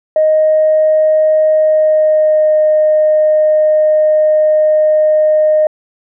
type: tone with pitch glide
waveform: sine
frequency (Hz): 622.3 to 615.9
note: D#5 to D#5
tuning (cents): 0 to -18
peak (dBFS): -6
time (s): 0.16-5.67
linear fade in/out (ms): 2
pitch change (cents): -18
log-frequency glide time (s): 1.52-2.58
effects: tanh soft clip ceiling -2 dBFS